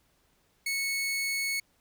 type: tone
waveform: sawtooth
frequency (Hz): 2205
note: C#7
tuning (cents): -10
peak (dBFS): -25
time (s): 0.66-1.6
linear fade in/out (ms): 5
effects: pink hiss -69 dBFS RMS until 1.8 s